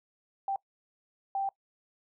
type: tone bursts at uneven times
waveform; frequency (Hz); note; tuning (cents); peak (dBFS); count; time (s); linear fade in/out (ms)
sine; 784; G5; 0; -28; 2; 0.48-0.56 / 1.35-1.49; 2
effects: noise-tail reverb RT60 0.1 s tail -22 dB re dry